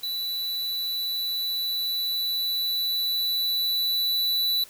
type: tone with level ramp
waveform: square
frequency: 3962 Hz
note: B7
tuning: 5 cents sharp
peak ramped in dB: -28 to -22 dBFS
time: 0.03-4.64 s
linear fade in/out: 5 ms
effects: white hiss -49 dBFS RMS until 4.69 s